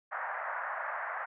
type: band-pass noise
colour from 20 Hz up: white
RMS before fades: -37 dBFS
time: 0.11-1.26 s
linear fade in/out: 20 ms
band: 610 to 1800 Hz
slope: 48 dB/octave
effects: none